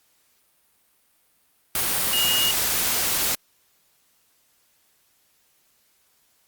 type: tone in noise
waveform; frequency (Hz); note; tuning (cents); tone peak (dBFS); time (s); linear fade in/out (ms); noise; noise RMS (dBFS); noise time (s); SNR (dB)
sine; 2868; F7; +45; -21; 2.13-2.51; 2; white; -23; 1.75-3.35; -1
effects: white hiss -64 dBFS RMS until 6.47 s + Opus 48 kbps